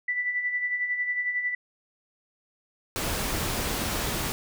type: tone with tremolo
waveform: sine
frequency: 1975.5 Hz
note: B6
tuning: in tune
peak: -23 dBFS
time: 0.08-1.55 s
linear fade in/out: 5 ms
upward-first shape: sine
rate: 11 Hz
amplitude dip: 55%
type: noise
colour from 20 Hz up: pink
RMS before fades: -29 dBFS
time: 2.96-4.32 s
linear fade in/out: 0 ms
effects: none